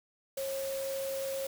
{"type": "tone in noise", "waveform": "sine", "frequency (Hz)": 542, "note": "C#5", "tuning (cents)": -39, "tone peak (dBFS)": -33, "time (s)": [0.37, 1.47], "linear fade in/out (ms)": 5, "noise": "white", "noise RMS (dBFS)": -43, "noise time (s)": [0.37, 1.47], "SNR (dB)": 7, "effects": []}